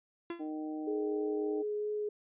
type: tone with exponential decay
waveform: 45% pulse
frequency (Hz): 340.9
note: F4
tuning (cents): -42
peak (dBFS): -34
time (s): 0.3-0.51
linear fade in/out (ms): 2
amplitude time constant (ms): 44
type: harmonic tone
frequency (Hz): 154.4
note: D#3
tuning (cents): -13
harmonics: 2 / 3 / 4 / 5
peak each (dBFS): -36 / -48 / -49 / -48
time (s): 0.39-1.63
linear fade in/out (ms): 20
type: tone with vibrato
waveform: sine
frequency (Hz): 420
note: G#4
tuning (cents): +19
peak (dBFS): -32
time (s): 0.87-2.09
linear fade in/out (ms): 5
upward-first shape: triangle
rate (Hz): 3.1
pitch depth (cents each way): 9
effects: resampled to 8000 Hz